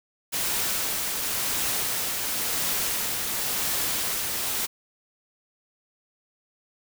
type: noise with tremolo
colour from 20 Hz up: white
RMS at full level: -26 dBFS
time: 0.32-4.67 s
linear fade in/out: 20 ms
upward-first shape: triangle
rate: 0.94 Hz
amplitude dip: 30%
effects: none